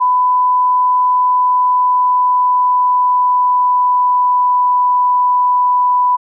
sine tone with pitch glide, 999 to 992.1 Hz, B5 to B5, +20 to +8 cents, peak -9 dBFS, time 0-6.17 s, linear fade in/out 20 ms, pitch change -12 cents, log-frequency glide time 1.06-4.73 s, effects none

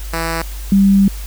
5% pulse / sine tone pair in turn, 164.81 / 196.73 Hz, E3 / G3, 0 / +6 cents, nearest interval minor third, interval 306 cents, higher second, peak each -7 dBFS, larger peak neither, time 0.13-0.42 / 0.72-1.08 s, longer second, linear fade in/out 2 ms, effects added 50 Hz sine -24 dBFS peak until 1.26 s + white hiss -36 dBFS RMS until 1.26 s

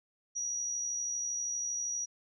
sine tone with amplitude modulation, 5790 Hz, F#8, 38 cents flat, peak -31 dBFS, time 0.35-2.06 s, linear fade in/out 20 ms, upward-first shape sine, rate 72.6 Hz, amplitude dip 30%, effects none

